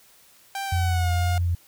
sawtooth tone with pitch glide, 786 to 712.5 Hz, G5 to F5, +4 to +34 cents, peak -24 dBFS, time 0.55-1.38 s, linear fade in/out 2 ms, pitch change -170 cents, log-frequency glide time 0.65-1.13 s
sine tone with vibrato, 87 Hz, F2, 6 cents flat, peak -20 dBFS, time 0.72-1.55 s, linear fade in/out 5 ms, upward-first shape sine, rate 2.1 Hz, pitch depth 22 cents each way
effects white hiss -55 dBFS RMS until 1.67 s

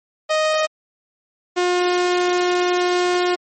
sawtooth tone pair in turn, 622.3 / 357.5 Hz, D#5 / F4, 0 / +41 cents, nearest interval minor seventh, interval 959 cents, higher first, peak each -12 / -12 dBFS, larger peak neither, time 0.29-0.67 / 1.56-3.36 s, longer second, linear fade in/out 20 ms, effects low-pass 7000 Hz 12 dB/octave + MP3 32 kbps

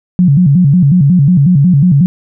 sine tone with vibrato, 159.2 Hz, D#3, 40 cents sharp, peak -4 dBFS, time 0.19-2.06 s, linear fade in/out 0 ms, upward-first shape square, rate 5.5 Hz, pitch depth 220 cents each way, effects none

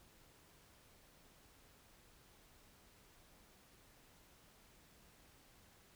silence, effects pink hiss -66 dBFS RMS until 5.95 s

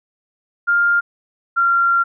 sine tone pair in turn, 1402 / 1379.5 Hz, F6 / F6, +6 / -22 cents, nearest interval unison, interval 28 cents, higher first, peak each -12 dBFS, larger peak neither, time 0.67-1.01 / 1.56-2.04 s, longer second, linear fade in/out 20 ms, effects none

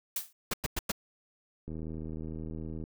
blue noise with exponential decay, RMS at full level -29 dBFS, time 0.16-0.33 s, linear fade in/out 5 ms, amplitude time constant 36 ms
pink noise bursts, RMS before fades -31 dBFS, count 4, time 0.51-0.918 s, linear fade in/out 5 ms, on 27 ms, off 100 ms
click train, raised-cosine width 3 ms, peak -28 dBFS, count 93, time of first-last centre 1.68-2.839 s, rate 79.4 Hz
effects none

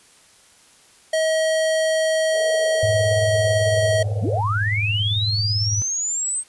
square tone, 637 Hz, D#5, 41 cents sharp, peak -18 dBFS, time 1.13-4.03 s, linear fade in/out 5 ms
pink band-pass noise, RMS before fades -33 dBFS, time 2.31-4.42 s, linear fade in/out 50 ms, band 440 to 730 Hz, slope 96 dB/octave
sine tone with tremolo, 104.4 Hz, G#2, 10 cents sharp, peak -18 dBFS, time 2.83-5.82 s, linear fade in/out 0 ms, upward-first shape sine, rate 18 Hz, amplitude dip 55%
sine linear sweep, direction up, 87.5 to 8400 Hz, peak -21 dBFS, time 4.2-6.44 s, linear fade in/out 50 ms
effects white hiss -52 dBFS RMS until 6.48 s + resampled to 24000 Hz

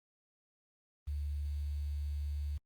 sine tone with quantisation, 72.8 Hz, D2, 15 cents flat, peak -34 dBFS, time 1.07-2.58 s, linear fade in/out 10 ms, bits 10, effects Opus 32 kbps

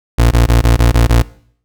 30% pulse tone bursts, 58.2 Hz, A#1, 2 cents flat, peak -4 dBFS, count 7, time 0.18-1.222 s, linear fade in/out 10 ms, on 130 ms, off 22 ms, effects noise-tail reverb RT60 0.6 s tail -20 dB re dry

